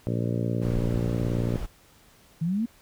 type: harmonic tone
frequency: 58.5 Hz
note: A#1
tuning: 7 cents sharp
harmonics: 2 / 3 / 4 / 5 / 6 / 7 / 8 / 9 / 10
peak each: -27 / -31 / -33 / -35 / -37 / -38 / -39 / -40 / -41 dBFS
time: 0.07-1.57 s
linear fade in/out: 0 ms
type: noise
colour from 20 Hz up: brown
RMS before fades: -32 dBFS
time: 0.61-1.67 s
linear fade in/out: 20 ms
type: exponential sweep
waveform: sine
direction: up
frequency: 155.56 to 240.7 Hz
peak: -23 dBFS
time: 2.41-2.66 s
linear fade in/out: 10 ms
effects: pink hiss -57 dBFS RMS until 2.81 s